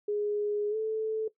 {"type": "tone with pitch glide", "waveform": "sine", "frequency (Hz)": [415.3, 438], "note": ["G#4", "A4"], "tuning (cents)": [0, -8], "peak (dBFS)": -27, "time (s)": [0.08, 1.28], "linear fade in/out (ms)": 5, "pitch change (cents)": 92, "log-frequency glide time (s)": [0.7, 0.76], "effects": ["noise-tail reverb RT60 0.1 s tail -17 dB re dry"]}